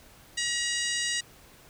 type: harmonic tone with a mistuned harmonic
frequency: 955 Hz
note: A#5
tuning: 42 cents sharp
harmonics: 2 / 3 / 4 / 5 / 6 / 7 / 8 / 9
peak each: -32 / -34 / -35 / -36 / -37 / -37 / -38 / -39 dBFS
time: 0.37-1.21 s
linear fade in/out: 10 ms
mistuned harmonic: 8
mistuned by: +20 cents
effects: pink hiss -54 dBFS RMS until 1.69 s